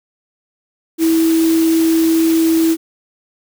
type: tone in noise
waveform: sine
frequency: 325.9 Hz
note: E4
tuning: 20 cents flat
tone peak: -10 dBFS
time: 0.98-2.77 s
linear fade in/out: 50 ms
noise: white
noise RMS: -26 dBFS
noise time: 0.98-2.77 s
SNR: +13 dB
effects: none